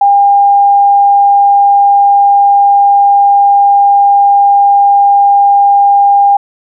sine tone, 804 Hz, G5, 44 cents sharp, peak -3 dBFS, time 0.01-6.37 s, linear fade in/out 5 ms, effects none

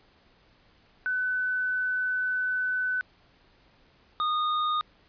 sine / square tone pair in turn, 1504 / 1230.1 Hz, F#6 / D#6, +28 / -20 cents, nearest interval minor third, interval 348 cents, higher first, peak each -25 dBFS, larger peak neither, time 1.06-3.01 / 4.2-4.81 s, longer first, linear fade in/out 0 ms, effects pink hiss -61 dBFS RMS until 5.08 s + resampled to 11025 Hz

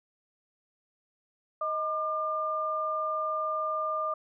sine tone pair together, 626.6 / 1200 Hz, D#5 / D6, +12 / +37 cents, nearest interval major seventh, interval 1125 cents, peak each -33 / -29 dBFS, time 1.61-4.14 s, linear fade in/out 5 ms, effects none

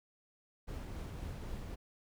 brown noise with tremolo, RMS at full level -42 dBFS, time 0.67-1.76 s, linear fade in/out 20 ms, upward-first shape triangle, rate 3.8 Hz, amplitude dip 25%, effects none

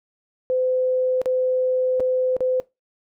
sine tone with dropouts, 511 Hz, C5, 41 cents flat, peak -18 dBFS, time 0.5-2.6 s, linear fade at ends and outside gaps 0 ms, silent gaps 1.216-1.258 / 1.998-2.004 / 2.366-2.406 s, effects noise-tail reverb RT60 0.2 s tail -20 dB re dry

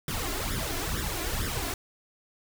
pink noise with flanger, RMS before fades -31 dBFS, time 0.08-1.74 s, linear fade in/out 2 ms, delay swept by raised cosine 0.56 to 2.96 ms, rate 2.2 Hz, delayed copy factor +0.8, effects none

